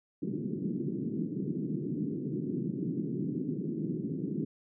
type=band-pass noise; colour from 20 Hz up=pink; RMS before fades=-34 dBFS; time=0.22-4.45 s; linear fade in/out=10 ms; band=140 to 370 Hz; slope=48 dB/octave; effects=none